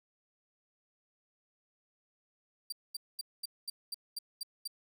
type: tone bursts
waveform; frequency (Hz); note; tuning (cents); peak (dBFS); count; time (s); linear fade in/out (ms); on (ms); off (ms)
sawtooth; 4700; D8; +1; -33; 9; 2.7-4.676; 5; 24; 220
effects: none